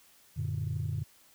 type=chord; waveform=sine; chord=Gb augmented; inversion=none; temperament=equal with one note detuned; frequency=92.5 / 114.94 / 146.83 Hz; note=Gb2 / Bb2 / D3; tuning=0 / -24 / 0 cents; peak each=-34 dBFS; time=0.36-1.04 s; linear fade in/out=20 ms; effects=tanh soft clip ceiling -24 dBFS + white hiss -61 dBFS RMS until 1.34 s